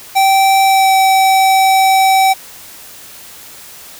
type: tone with pitch glide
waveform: square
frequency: 776 to 768 Hz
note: G5 to G5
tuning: -18 to -36 cents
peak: -8 dBFS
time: 0.15-2.34 s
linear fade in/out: 20 ms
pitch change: -18 cents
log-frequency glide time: 0.63-0.94 s
effects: white hiss -35 dBFS RMS until 3.99 s